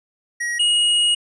square tone pair in turn, 1901 / 2883 Hz, A#6 / F#7, +33 / -46 cents, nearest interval perfect fifth, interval 721 cents, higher second, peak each -22 / -15 dBFS, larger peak second, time 0.4-0.59 / 0.59-1.15 s, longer second, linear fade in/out 10 ms, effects resampled to 22050 Hz

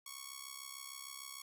5% pulse tone with amplitude modulation, 1108.7 Hz, C#6, in tune, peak -31 dBFS, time 0.06-1.42 s, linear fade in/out 5 ms, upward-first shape sine, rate 66.6 Hz, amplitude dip 75%, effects none

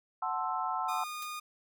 sine chord, F# half-diminished seventh, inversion none, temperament equal, 740 / 880 / 1046.5 / 1318.5 Hz, F#5 / A5 / C6 / E6, 0 / 0 / 0 / 0 cents, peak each -36 dBFS, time 0.22-1.04 s, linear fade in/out 5 ms
sawtooth tone, 1224 Hz, D#6, 29 cents flat, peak -34 dBFS, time 0.88-1.4 s, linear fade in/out 10 ms
blue noise with exponential decay, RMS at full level -40 dBFS, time 1.22-1.31 s, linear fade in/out 1 ms, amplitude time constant 18 ms
effects none

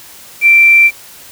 sine tone with quantisation, 2349 Hz, D7, in tune, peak -3 dBFS, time 0.41-0.91 s, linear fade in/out 50 ms, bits 5, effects white hiss -36 dBFS RMS until 1.31 s

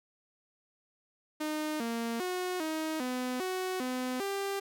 sawtooth tone with pitch steps, 306.7 / 231.5 / 364.3 / 315.4 / 252 / 371.2 / 253.7 / 395.4 Hz, D#4 / A#3 / F#4 / D#4 / B3 / F#4 / B3 / G4, -25 / -12 / -27 / +24 / +35 / +6 / +47 / +15 cents, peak -28 dBFS, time 1.4-4.6 s, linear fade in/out 10 ms, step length 400 ms, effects none

